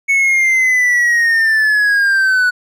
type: linear sweep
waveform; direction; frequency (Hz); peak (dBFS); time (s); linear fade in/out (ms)
triangle; down; 2217 to 1469; -8; 0.08-2.51; 20
effects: none